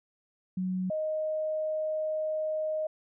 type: tone pair in turn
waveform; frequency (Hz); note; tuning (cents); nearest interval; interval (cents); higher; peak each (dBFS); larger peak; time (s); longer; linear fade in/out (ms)
sine; 185 / 622.3; F#3 / D#5; 0 / 0; octave + major sixth; 2100; second; -28; neither; 0.57-0.9 / 0.9-2.87; second; 5
effects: none